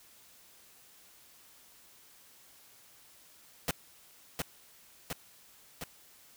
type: noise with echo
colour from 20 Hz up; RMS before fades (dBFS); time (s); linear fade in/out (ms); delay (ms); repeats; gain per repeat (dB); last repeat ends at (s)
pink; -31; 3.68-3.71; 2; 710; 3; -3; 5.84
effects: white hiss -59 dBFS RMS until 6.36 s